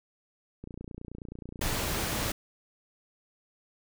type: click train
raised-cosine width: 3 ms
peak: -28 dBFS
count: 34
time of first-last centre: 0.64-1.762 s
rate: 29.4 Hz
type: noise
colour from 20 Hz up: pink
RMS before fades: -31 dBFS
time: 1.61-2.32 s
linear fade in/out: 5 ms
effects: none